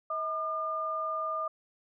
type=tone pair together; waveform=sine; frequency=638 / 1207.3 Hz; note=D#5 / D6; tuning=+43 / +47 cents; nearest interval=major seventh; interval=1104 cents; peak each=-36 / -31 dBFS; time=0.1-1.48 s; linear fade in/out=5 ms; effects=none